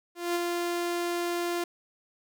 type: tone with ADSR envelope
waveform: sawtooth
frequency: 347 Hz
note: F4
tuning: 11 cents flat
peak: -21 dBFS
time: 0.15-1.64 s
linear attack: 200 ms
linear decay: 26 ms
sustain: -3 dB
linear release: 4 ms
effects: none